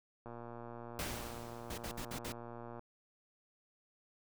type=click train; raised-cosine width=1 ms; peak=-34 dBFS; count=300; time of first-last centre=0.26-2.794 s; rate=118 Hz
type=noise with exponential decay; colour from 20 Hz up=pink; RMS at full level=-38 dBFS; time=0.99-2.14 s; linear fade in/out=1 ms; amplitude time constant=250 ms
type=noise bursts; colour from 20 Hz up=pink; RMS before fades=-43 dBFS; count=5; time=1.7-2.323 s; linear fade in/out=5 ms; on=79 ms; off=57 ms
effects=none